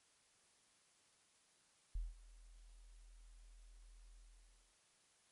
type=tone with ADSR envelope; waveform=sine; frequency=41.2 Hz; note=E1; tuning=in tune; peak=-37 dBFS; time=1.95-4.76 s; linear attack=5 ms; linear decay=180 ms; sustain=-21 dB; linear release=600 ms; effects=white hiss -73 dBFS RMS until 5.31 s + MP3 48 kbps